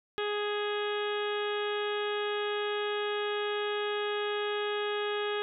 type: harmonic tone with a mistuned harmonic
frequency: 415.3 Hz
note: G#4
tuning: in tune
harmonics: 1 / 2 / 3 / 4 / 5 / 6 / 7 / 8 / 9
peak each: -31 / -40 / -39 / -39 / -46 / -44 / -45 / -41 / -49 dBFS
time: 0.18-5.42 s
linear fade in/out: 0 ms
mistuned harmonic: 6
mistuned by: +23 cents
effects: none